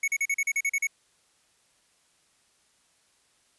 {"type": "tone bursts", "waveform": "square", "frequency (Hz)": 2217, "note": "C#7", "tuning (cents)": 0, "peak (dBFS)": -24, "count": 10, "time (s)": [0.03, 0.871], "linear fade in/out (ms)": 5, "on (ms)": 49, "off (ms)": 39, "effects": ["white hiss -66 dBFS RMS until 3.58 s", "resampled to 24000 Hz"]}